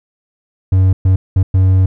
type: tone bursts at uneven times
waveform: triangle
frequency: 94 Hz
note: F#2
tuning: 28 cents sharp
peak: -5 dBFS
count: 4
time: 0.72-0.93 / 1.05-1.16 / 1.36-1.43 / 1.54-1.86 s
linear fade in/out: 5 ms
effects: none